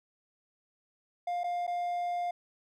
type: tone with dropouts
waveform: triangle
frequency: 704 Hz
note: F5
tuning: 14 cents sharp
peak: -28 dBFS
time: 1.27-2.31 s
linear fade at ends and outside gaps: 5 ms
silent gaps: 1.435-1.441 / 1.668-1.676 s
effects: none